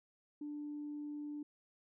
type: tone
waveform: sine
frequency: 295 Hz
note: D4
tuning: 8 cents sharp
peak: -40 dBFS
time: 0.41-1.43 s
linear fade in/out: 5 ms
effects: tanh soft clip ceiling -36 dBFS